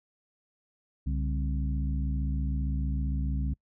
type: harmonic tone with a mistuned harmonic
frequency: 66.5 Hz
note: C2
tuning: 29 cents sharp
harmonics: 1 / 2 / 3 / 4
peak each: -28 / -34 / -38 / -40 dBFS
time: 1.06-3.54 s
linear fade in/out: 10 ms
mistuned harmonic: 2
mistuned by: +140 cents
effects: noise-tail reverb RT60 0.1 s tail -25 dB re dry